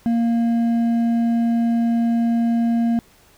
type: tone with hard clipping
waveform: triangle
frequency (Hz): 232.6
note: A#3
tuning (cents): -4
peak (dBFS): -17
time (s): 0.06-2.99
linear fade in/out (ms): 0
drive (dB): 8
effects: pink hiss -53 dBFS RMS until 3.37 s